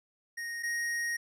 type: tone pair in turn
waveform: square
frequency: 1864.7 / 1873 Hz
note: A#6 / A#6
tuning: 0 / +8 cents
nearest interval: unison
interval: 8 cents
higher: second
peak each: -36 / -31 dBFS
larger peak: second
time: 0.37-0.63 / 0.63-1.17 s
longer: second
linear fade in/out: 10 ms
effects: low-pass 12000 Hz 12 dB/octave